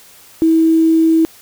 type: tone with quantisation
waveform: sine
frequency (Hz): 323.9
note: E4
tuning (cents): -30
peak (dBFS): -8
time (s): 0.42-1.25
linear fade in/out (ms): 0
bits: 6
effects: white hiss -43 dBFS RMS until 1.41 s